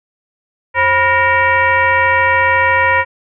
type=tone with frequency modulation; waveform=sine; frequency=1419 Hz; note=F6; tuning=27 cents sharp; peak=-9 dBFS; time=0.74-3.05 s; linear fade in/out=50 ms; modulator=443 Hz; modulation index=1.9; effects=none